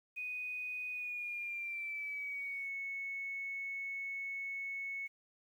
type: tone with pitch glide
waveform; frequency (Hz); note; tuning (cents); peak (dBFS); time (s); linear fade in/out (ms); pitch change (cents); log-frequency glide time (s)
sine; 2489 to 2205; D#7 to C#7; 0 to -10; -38; 0.16-5.08; 20; -210; 0.91-2.69
effects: 11-bit